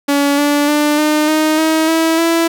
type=tone with pitch steps; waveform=sawtooth; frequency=283.8 / 290.3 / 296.9 / 303.6 / 310.6 / 317.6 / 324.9 / 332.3 Hz; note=C#4 / D4 / D4 / D#4 / D#4 / D#4 / E4 / E4; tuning=+41 / -20 / +19 / -42 / -3 / +36 / -25 / +14 cents; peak=-7 dBFS; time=0.08-2.48 s; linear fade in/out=10 ms; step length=300 ms; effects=none